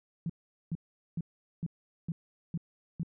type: tone bursts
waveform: sine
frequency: 166.3 Hz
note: E3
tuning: 16 cents sharp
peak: -30 dBFS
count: 7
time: 0.26-3.032 s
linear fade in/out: 2 ms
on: 36 ms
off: 420 ms
effects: none